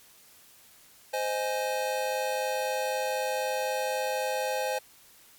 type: chord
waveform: square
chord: Ab major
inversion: first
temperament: just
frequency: 519.1 / 623 / 830.6 Hz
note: C5 / Eb5 / Ab5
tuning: -14 / +2 / 0 cents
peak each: -31 / -35 / -33 dBFS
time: 1.13-4.79 s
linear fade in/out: 10 ms
effects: white hiss -56 dBFS RMS until 5.38 s + MP3 96 kbps